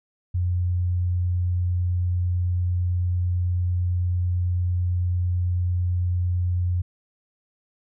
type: tone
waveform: sine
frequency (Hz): 89.1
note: F2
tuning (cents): +35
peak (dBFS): -20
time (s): 0.34-6.82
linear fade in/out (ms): 10
effects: none